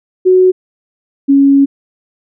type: tone pair in turn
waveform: sine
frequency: 370 / 277.2 Hz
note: F#4 / C#4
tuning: 0 / 0 cents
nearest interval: perfect fourth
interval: 500 cents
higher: first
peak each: -4 dBFS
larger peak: neither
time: 0.25-0.52 / 1.28-1.66 s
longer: second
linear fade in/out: 20 ms
effects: none